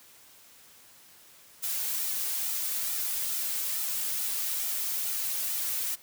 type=noise with flanger; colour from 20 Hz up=blue; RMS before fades=-31 dBFS; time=1.62-5.96 s; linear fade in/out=20 ms; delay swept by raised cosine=1.8 to 3 ms; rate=2.3 Hz; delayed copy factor=-0.5; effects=white hiss -55 dBFS RMS until 6.02 s + high-pass 60 Hz 12 dB/octave